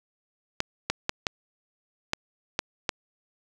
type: clicks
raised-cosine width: 0.2 ms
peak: -7 dBFS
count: 7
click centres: 0.604 / 0.9 / 1.094 / 1.268 / 2.134 / 2.591 / 2.892 s
effects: none